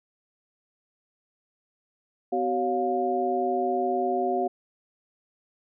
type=tone cluster; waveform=sine; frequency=253 / 378.2 / 557 / 708 Hz; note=B3 / F#4 / C#5 / F5; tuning=+42 / +38 / +8 / +23 cents; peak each=-32 / -27 / -33 / -26 dBFS; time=2.32-4.48 s; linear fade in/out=10 ms; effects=none